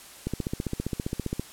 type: click train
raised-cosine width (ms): 3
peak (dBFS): -15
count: 18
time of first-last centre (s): 0.27-1.396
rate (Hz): 15.1
effects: white hiss -47 dBFS RMS until 1.52 s + low-pass 12000 Hz 12 dB/octave